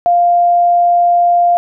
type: tone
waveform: sine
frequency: 698.5 Hz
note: F5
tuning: in tune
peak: -7 dBFS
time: 0.06-1.57 s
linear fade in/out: 0 ms
effects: none